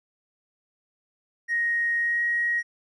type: tone with pitch glide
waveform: triangle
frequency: 1873 to 1890.4 Hz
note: A#6 to A#6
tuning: +8 to +24 cents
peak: -18 dBFS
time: 1.48-2.63 s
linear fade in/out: 50 ms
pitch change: +16 cents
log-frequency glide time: 1.98-2.23 s
effects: tanh soft clip ceiling -20 dBFS + resampled to 22050 Hz